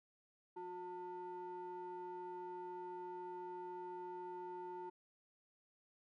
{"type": "ring-modulated tone", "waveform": "triangle", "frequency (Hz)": 268, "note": "C4", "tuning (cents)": 42, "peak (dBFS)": -40, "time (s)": [0.56, 4.9], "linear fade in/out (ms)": 10, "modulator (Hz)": 629, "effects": []}